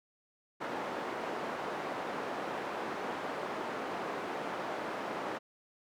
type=band-pass noise; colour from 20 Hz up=white; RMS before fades=-38 dBFS; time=0.6-5.39 s; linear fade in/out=20 ms; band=260 to 1000 Hz; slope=12 dB/octave; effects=none